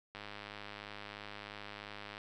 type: click train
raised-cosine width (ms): 0.3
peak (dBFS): -29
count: 210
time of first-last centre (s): 0.15-2.179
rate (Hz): 103
effects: none